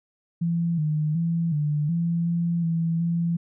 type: tone with pitch steps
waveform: sine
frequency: 168.9 / 152.7 / 167.3 / 148.8 / 168.9 / 170.2 / 165.5 / 169.2 Hz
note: E3 / D#3 / E3 / D3 / E3 / F3 / E3 / E3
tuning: +42 / -32 / +26 / +23 / +42 / -44 / +7 / +45 cents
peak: -21 dBFS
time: 0.41-3.37 s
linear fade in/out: 10 ms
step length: 370 ms
effects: none